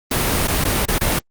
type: noise with dropouts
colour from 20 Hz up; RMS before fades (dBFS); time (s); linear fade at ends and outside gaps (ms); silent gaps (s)
pink; -18; 0.11-1.19; 5; 0.474-0.48 / 0.641-0.65 / 0.855-0.883 / 0.984-1.01
effects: Opus 32 kbps